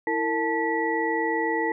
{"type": "tone cluster", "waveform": "sine", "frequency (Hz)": [328.8, 456.6, 875, 1944], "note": ["E4", "A#4", "A5", "B6"], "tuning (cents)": [-4, -36, -10, -28], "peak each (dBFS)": -28, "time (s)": [0.07, 1.72], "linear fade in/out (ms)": 2, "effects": []}